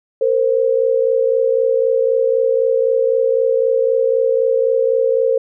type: tone pair together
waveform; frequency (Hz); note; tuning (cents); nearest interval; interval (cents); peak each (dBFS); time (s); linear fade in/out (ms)
sine; 459.4 / 523.3; A#4 / C5; -25 / 0; major second; 225; -15; 0.21-5.38; 5
effects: none